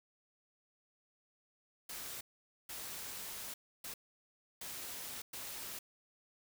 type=noise bursts at uneven times; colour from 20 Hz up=white; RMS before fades=-45 dBFS; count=5; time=1.89-2.21 / 2.69-3.54 / 3.84-3.94 / 4.61-5.22 / 5.33-5.79 s; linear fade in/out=5 ms; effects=none